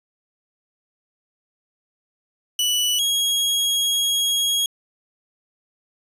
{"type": "tone pair in turn", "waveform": "sawtooth", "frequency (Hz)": [2960, 3297], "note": ["F#7", "G#7"], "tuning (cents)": [0, -13], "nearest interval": "major second", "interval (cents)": 187, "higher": "second", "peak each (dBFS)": -15, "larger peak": "neither", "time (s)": [[2.59, 2.99], [2.99, 4.66]], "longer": "second", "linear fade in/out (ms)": 2, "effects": ["resampled to 32000 Hz"]}